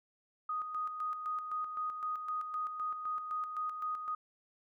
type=tone with tremolo; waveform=sine; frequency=1244.5 Hz; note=D#6; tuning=in tune; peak=-33 dBFS; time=0.49-4.15 s; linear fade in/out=5 ms; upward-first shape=square; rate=3.9 Hz; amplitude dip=50%; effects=none